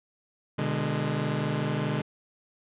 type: chord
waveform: sawtooth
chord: G# diminished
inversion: first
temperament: just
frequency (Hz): 124.59 / 149.51 / 207.7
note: B2 / D3 / G#3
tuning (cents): +16 / +31 / 0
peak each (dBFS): -28 / -25 / -28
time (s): 0.58-2.02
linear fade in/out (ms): 10
effects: resampled to 8000 Hz